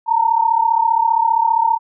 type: tone pair together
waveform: sine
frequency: 897.2 / 932.3 Hz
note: A5 / A#5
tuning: +34 / 0 cents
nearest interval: minor second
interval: 66 cents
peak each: -15 dBFS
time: 0.06-1.79 s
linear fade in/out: 50 ms
effects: none